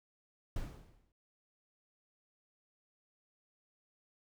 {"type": "noise with exponential decay", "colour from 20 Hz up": "brown", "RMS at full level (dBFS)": -37, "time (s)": [0.56, 1.12], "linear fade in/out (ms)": 2, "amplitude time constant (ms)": 120, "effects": []}